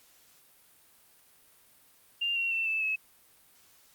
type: tone with pitch steps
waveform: sine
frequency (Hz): 2794 / 2740 / 2686 / 2634 / 2583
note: F7 / F7 / E7 / E7 / E7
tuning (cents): 0 / -34 / +32 / -2 / -36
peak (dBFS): -27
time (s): 2.21-2.96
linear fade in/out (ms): 10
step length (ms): 150
effects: white hiss -61 dBFS RMS until 3.94 s + Opus 48 kbps